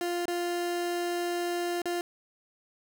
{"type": "tone with dropouts", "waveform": "30% pulse", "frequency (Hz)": 349.2, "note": "F4", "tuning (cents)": 0, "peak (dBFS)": -26, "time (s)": [0.01, 2.01], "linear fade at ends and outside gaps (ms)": 1, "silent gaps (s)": [[0.255, 0.281], [1.818, 1.856]], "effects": []}